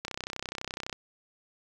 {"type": "click train", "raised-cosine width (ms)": 0.2, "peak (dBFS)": -17, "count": 29, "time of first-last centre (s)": [0.05, 0.928], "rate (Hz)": 31.9, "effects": ["8-bit"]}